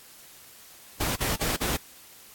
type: noise bursts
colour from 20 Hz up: pink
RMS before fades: -27 dBFS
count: 4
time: 1-1.769 s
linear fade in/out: 10 ms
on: 160 ms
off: 43 ms
effects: white hiss -50 dBFS RMS until 2.34 s + AAC 64 kbps